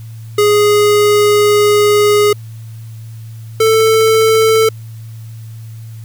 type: tone pair in turn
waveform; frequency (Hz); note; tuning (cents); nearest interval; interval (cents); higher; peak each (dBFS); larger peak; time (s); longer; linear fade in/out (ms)
square; 415.3 / 442.7; G#4 / A4; 0 / +11; minor second; 111; second; -8; neither; 0.38-2.33 / 3.6-4.69; first; 5
effects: added 112 Hz sine -27 dBFS peak until 6.04 s + white hiss -47 dBFS RMS until 6.04 s